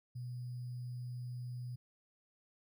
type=tone with sample-and-hold; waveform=sine; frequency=123.47 Hz; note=B2; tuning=in tune; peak=-40 dBFS; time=0.15-1.76 s; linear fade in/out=10 ms; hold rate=4900 Hz; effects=none